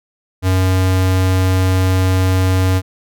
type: tone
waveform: square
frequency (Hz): 93.3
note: F#2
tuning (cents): +15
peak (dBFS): -12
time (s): 0.42-2.82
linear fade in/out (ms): 50
effects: none